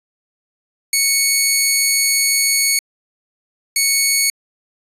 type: tone bursts at uneven times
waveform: 10% pulse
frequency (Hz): 2217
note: C#7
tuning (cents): 0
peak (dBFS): -4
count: 2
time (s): 0.93-2.79 / 3.76-4.3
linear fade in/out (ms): 2
effects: resampled to 32000 Hz